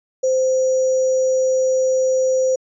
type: tone with sample-and-hold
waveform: sine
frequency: 519 Hz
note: C5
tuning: 14 cents flat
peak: -14 dBFS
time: 0.23-2.56 s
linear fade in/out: 10 ms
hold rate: 6300 Hz
effects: resampled to 24000 Hz